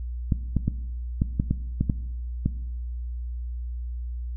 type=clicks; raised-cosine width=5 ms; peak=-9 dBFS; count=9; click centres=0.322 / 0.567 / 0.68 / 1.219 / 1.399 / 1.51 / 1.81 / 1.898 / 2.46 s; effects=noise-tail reverb RT60 1.0 s tail -17 dB re dry + added 60 Hz sine -29 dBFS peak until 4.36 s